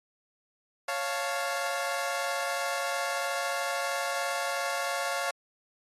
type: chord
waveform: 20% pulse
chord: Db augmented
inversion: none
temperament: equal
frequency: 554.4 / 698.5 / 880 Hz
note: Db5 / F5 / A5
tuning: 0 / 0 / 0 cents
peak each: -28 / -28 / -33 dBFS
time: 0.88-5.31 s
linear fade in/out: 5 ms
effects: AAC 32 kbps